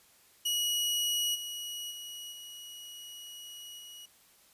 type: tone with level steps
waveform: sawtooth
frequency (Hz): 2910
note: F#7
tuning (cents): -29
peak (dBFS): -25 / -34 / -38 / -41 / -43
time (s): 0.45-4.06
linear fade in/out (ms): 10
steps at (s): 1.34 / 1.9 / 2.31 / 3.78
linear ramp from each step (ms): 20
effects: white hiss -62 dBFS RMS until 4.53 s + resampled to 32000 Hz